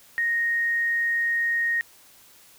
sine tone, 1864 Hz, A#6, 1 cent flat, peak -21 dBFS, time 0.18-1.81 s, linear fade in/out 0 ms, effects white hiss -53 dBFS RMS until 2.58 s

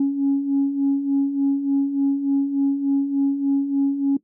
sine beating tone pair, 274.8 / 278.2 Hz, C#4 / C#4, -15 / +6 cents, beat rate 3.4 Hz, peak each -24 / -17 dBFS, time 0-4.17 s, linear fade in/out 5 ms, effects noise-tail reverb RT60 0.1 s tail -18 dB re dry + tanh soft clip ceiling -12 dBFS

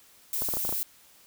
violet noise, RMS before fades -30 dBFS, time 0.33-0.83 s, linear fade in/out 0 ms
clicks, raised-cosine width 1 ms, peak -21 dBFS, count 7, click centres 0.421 / 0.488 / 0.538 / 0.57 / 0.651 / 0.692 / 0.726 s
effects white hiss -57 dBFS RMS until 1.26 s

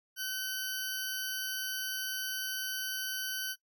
20% pulse tone pair together, 1524 / 5754 Hz, G6 / F#8, -49 / -49 cents, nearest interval octave + major seventh, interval 2300 cents, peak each -31 / -33 dBFS, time 0.16-3.56 s, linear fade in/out 50 ms, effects noise-tail reverb RT60 0.1 s tail -18 dB re dry

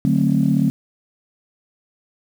sine chord, D dominant seventh, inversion none, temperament just, 146.83 / 183.54 / 220.2 / 264.3 Hz, D3 / F#3 / A3 / C4, 0 / -14 / +2 / +18 cents, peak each -19 dBFS, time 0.05-0.7 s, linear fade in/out 0 ms, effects tanh soft clip ceiling -5 dBFS + 7-bit

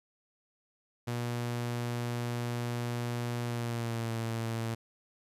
sawtooth tone with pitch glide, 120 to 114.25 Hz, B2 to A#2, -49 to -34 cents, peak -28 dBFS, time 1.07-4.75 s, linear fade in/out 10 ms, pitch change -85 cents, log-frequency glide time 3.43-4.13 s, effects resampled to 32000 Hz + 11-bit

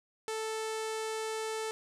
sawtooth tone with low-pass filter, 440 Hz, A4, in tune, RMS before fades -36 dBFS, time 0.28-1.71 s, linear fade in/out 0 ms, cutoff 8900 Hz, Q 1.5, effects none

